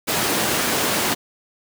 pink high-pass noise, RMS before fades -21 dBFS, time 0.07-1.15 s, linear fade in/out 20 ms, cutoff 190 Hz, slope 12 dB/octave, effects none

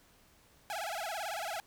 sawtooth tone with vibrato, 740 Hz, F#5, in tune, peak -32 dBFS, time 0.7-1.6 s, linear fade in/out 0 ms, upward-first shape sine, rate 18 Hz, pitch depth 240 cents each way, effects pink hiss -64 dBFS RMS until 1.66 s

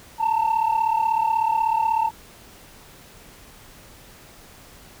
sine tone pair together, 880 / 916.3 Hz, A5 / A#5, 0 / -30 cents, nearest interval minor second, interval 70 cents, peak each -19 dBFS, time 0.18-2.11 s, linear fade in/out 50 ms, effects tanh soft clip ceiling -15 dBFS + pink hiss -47 dBFS RMS until 5 s

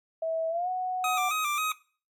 sine tone with pitch glide, 650 to 738.1 Hz, E5 to F#5, -24 to -4 cents, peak -27 dBFS, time 0.22-1.29 s, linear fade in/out 5 ms, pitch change +220 cents, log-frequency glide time 0.49-0.69 s
25% pulse tone with vibrato, 1220 Hz, D#6, 34 cents flat, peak -23 dBFS, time 1.04-1.72 s, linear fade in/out 2 ms, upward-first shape square, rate 3.7 Hz, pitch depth 56 cents each way
effects noise-tail reverb RT60 0.4 s tail -19 dB re dry + AAC 64 kbps

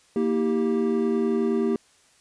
triangle chord, E diminished, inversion second, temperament equal with one note detuned, 233.1 / 321.4 / 392 Hz, Bb3 / E4 / G4, 0 / -44 / 0 cents, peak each -22 / -27 / -22 dBFS, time 0.16-1.76 s, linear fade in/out 2 ms, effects white hiss -59 dBFS RMS until 2.2 s + resampled to 22050 Hz

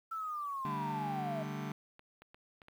sine linear sweep, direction down, 1339 to 631 Hz, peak -36 dBFS, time 0.11-1.43 s, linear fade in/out 10 ms
sawtooth chord, D suspended fourth, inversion none, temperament just, 146.83 / 195.78 / 220.2 Hz, D3 / G3 / A3, 0 / -2 / +2 cents, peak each -36 / -39 / -39 dBFS, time 0.65-1.72 s, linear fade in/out 2 ms
clicks, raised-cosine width 0.3 ms, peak -37 dBFS, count 5, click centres 1.994 / 2.22 / 2.345 / 2.618 / 2.684 s
effects low-pass 3000 Hz 12 dB/octave + 10-bit

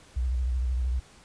sine tone with vibrato, 62.7 Hz, B1, 27 cents sharp, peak -24 dBFS, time 0.16-1 s, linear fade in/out 10 ms, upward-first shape triangle, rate 13 Hz, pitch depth 120 cents each way, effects pink hiss -54 dBFS RMS until 1.24 s + resampled to 22050 Hz

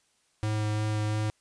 square tone with vibrato, 106.9 Hz, A2, 49 cents flat, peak -27 dBFS, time 0.43-1.3 s, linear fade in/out 0 ms, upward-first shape sine, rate 2.9 Hz, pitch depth 10 cents each way, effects white hiss -69 dBFS RMS until 1.4 s + resampled to 22050 Hz

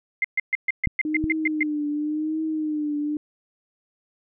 sine tone bursts, 2093 Hz, C7, in tune, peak -18 dBFS, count 10, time 0.22-1.63 s, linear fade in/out 2 ms, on 24 ms, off 130 ms
clicks, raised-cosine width 5 ms, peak -15 dBFS, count 2, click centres 0.873 / 1.241 s
sine tone with vibrato, 305.2 Hz, D#4, 33 cents flat, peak -23 dBFS, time 1.05-3.17 s, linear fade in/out 2 ms, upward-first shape triangle, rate 0.91 Hz, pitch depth 72 cents each way
effects none

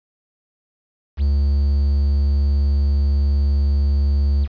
triangle tone with quantisation, 70.6 Hz, C#2, 32 cents sharp, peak -12 dBFS, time 1.17-4.48 s, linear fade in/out 50 ms, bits 7, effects resampled to 11025 Hz

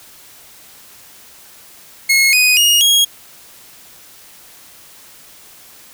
sawtooth tone with pitch steps, 2169 / 2492 / 2862 / 3288 Hz, C#7 / D#7 / F7 / G#7, -38 / +2 / +42 / -18 cents, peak -6 dBFS, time 2.09-3.05 s, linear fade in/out 10 ms, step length 240 ms, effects white hiss -42 dBFS RMS until 5.93 s

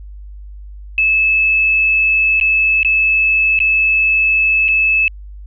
sine tone with dropouts, 2607 Hz, E7, 20 cents flat, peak -10 dBFS, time 0.98-5.08 s, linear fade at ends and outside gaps 1 ms, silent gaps 2.4-2.411 / 2.831-2.848 / 3.59-3.602 / 4.682-4.686 s, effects added 50 Hz sine -30 dBFS peak until 5.46 s

